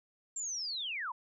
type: linear sweep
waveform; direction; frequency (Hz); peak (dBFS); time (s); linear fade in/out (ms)
sine; down; 7459 to 904; -35; 0.36-1.12; 5
effects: none